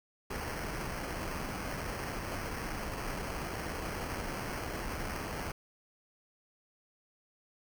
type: noise with sample-and-hold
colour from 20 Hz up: pink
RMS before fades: -38 dBFS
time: 0.3-5.52 s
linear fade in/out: 5 ms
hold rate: 3675 Hz
effects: none